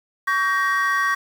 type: chord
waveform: triangle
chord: G diminished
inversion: second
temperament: just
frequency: 1128.9 / 1568 / 1881.6 Hz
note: Db6 / G6 / Bb6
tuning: +31 / 0 / +16 cents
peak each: -19 / -22 / -20 dBFS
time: 0.27-1.15 s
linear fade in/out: 10 ms
effects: tanh soft clip ceiling -8 dBFS + 7-bit